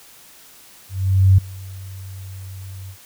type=tone with ADSR envelope; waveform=sine; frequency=95.3 Hz; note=G2; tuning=48 cents flat; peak=-7 dBFS; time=0.89-2.97 s; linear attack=490 ms; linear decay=7 ms; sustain=-24 dB; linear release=79 ms; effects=white hiss -46 dBFS RMS until 3.05 s